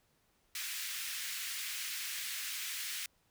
pink high-pass noise, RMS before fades -40 dBFS, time 0.55-3.06 s, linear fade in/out 2 ms, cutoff 1800 Hz, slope 24 dB/octave, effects pink hiss -73 dBFS RMS until 3.3 s

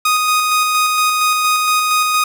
sawtooth tone with tremolo, 1244.5 Hz, D#6, in tune, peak -8 dBFS, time 0.05-2.24 s, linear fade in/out 5 ms, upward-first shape square, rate 4.3 Hz, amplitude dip 25%, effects none

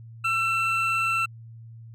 triangle tone pair together, 1341.5 / 2683 Hz, E6 / E7, +30 / +30 cents, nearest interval octave, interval 1200 cents, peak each -23 dBFS, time 0.24-1.26 s, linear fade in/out 10 ms, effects added 114 Hz sine -41 dBFS peak until 1.94 s

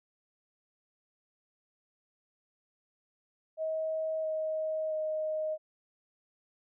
sine tone with pitch steps, 635 / 628.8 / 622.7 Hz, D#5 / D#5 / D#5, +35 / +18 / +1 cents, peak -30 dBFS, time 3.57-5.58 s, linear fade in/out 50 ms, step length 670 ms, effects none

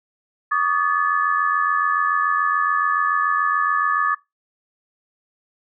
sine tone cluster, 1140 / 1227 / 1725 Hz, C#6 / D#6 / A6, +48 / -25 / -35 cents, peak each -21 dBFS, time 0.51-4.15 s, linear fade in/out 10 ms, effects noise-tail reverb RT60 0.2 s tail -20 dB re dry

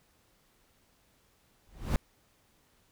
brown noise with exponential growth, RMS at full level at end -23 dBFS, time 1.67-1.96 s, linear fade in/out 1 ms, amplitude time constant 61 ms, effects pink hiss -68 dBFS RMS until 2.91 s

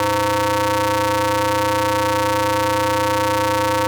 sawtooth ring-modulated tone, 201.2 Hz, G3, 45 cents sharp, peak -9 dBFS, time 0-3.87 s, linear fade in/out 0 ms, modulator 719 Hz, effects none

